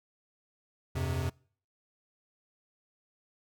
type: chord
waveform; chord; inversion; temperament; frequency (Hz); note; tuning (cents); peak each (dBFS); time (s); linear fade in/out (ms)
square; F suspended second; none; equal with one note detuned; 85.36 / 98 / 130.81; F2 / G2 / C3; -39 / 0 / 0; -34 / -39 / -34; 0.95-1.3; 10
effects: noise-tail reverb RT60 0.5 s tail -25 dB re dry